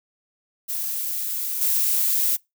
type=noise with level steps; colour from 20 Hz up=violet; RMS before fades=-27 / -21 dBFS; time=0.68-2.37 s; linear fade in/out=20 ms; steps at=1.61 s; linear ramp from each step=5 ms; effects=noise-tail reverb RT60 0.2 s tail -24 dB re dry